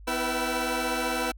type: tone cluster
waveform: 20% pulse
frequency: 251.3 / 327.7 / 488.5 / 770 / 1325 Hz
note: B3 / E4 / B4 / G5 / E6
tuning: +30 / -10 / -19 / -31 / +9 cents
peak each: -28 dBFS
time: 0.07-1.32 s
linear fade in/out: 10 ms
effects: added 50 Hz sine -43 dBFS peak until 1.37 s